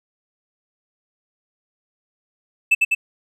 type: tone with echo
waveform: triangle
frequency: 2631 Hz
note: E7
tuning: 4 cents flat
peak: -9 dBFS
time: 2.71-2.75 s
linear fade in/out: 10 ms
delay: 100 ms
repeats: 2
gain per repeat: -2 dB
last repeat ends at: 2.95 s
effects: none